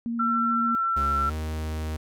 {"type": "tone with vibrato", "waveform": "sine", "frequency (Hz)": 233.1, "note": "A#3", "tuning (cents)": 0, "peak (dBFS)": -26, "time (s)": [0.06, 0.75], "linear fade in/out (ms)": 0, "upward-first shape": "sine", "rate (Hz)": 14, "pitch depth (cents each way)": 11}
{"type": "tone", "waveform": "sine", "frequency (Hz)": 1347, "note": "E6", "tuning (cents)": 37, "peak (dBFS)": -22, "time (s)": [0.19, 1.3], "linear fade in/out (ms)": 10}
{"type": "tone with pitch glide", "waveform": "45% pulse", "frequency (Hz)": [69.3, 78.24], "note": ["C#2", "D#2"], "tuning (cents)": [0, 10], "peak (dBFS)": -28, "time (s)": [0.96, 1.97], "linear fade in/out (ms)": 10, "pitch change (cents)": 210, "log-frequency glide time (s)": [1.26, 1.32]}
{"effects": []}